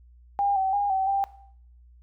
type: tone with pitch steps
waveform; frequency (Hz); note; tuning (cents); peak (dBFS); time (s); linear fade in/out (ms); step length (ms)
sine; 804 / 766 / 812 / 766 / 789; G5 / G5 / G#5 / G5 / G5; +44 / -40 / -39 / -40 / +11; -21; 0.39-1.24; 0; 170
effects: noise-tail reverb RT60 0.6 s tail -17 dB re dry + added 60 Hz sine -50 dBFS peak until 2.02 s